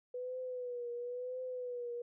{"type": "tone with vibrato", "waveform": "sine", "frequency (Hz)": 493.9, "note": "B4", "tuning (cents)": 0, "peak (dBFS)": -38, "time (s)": [0.14, 2.02], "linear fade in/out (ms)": 5, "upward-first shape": "triangle", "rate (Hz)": 0.98, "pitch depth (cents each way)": 65, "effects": []}